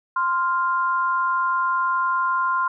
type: tone pair together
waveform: sine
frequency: 1044.9 / 1396.9 Hz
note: C6 / F6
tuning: -3 / 0 cents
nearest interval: perfect fourth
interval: 503 cents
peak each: -20 / -24 dBFS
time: 0.16-2.68 s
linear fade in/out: 5 ms
effects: none